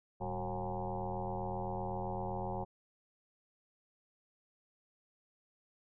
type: tone with frequency modulation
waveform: sine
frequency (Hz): 457.8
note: A#4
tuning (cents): -31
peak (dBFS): -35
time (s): 0.2-2.65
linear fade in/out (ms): 20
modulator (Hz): 87.8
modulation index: 5.1
effects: none